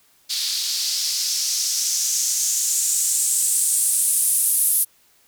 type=noise with band-pass filter sweep; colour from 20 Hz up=blue; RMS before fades=-21 dBFS; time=0.29-4.85 s; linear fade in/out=20 ms; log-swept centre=4200 to 11000 Hz; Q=3.1; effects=white hiss -58 dBFS RMS until 5.27 s